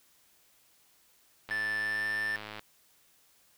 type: click train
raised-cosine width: 0.3 ms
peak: -25 dBFS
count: 118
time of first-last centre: 1.49-2.594 s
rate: 106 Hz
type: tone with pitch glide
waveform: triangle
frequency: 1760 to 1777.4 Hz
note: A6 to A6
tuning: 0 to +17 cents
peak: -28 dBFS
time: 1.51-2.36 s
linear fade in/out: 0 ms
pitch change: +17 cents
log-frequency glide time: 1.79-2.05 s
effects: white hiss -65 dBFS RMS until 3.57 s